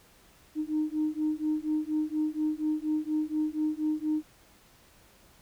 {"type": "beating tone pair", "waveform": "sine", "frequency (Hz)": [305.5, 309.7], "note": ["D#4", "D#4"], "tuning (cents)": [-32, -8], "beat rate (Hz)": 4.2, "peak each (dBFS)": -29, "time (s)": [0.55, 4.23], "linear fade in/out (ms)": 50, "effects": ["tanh soft clip ceiling -20 dBFS", "pink hiss -59 dBFS RMS until 5.41 s"]}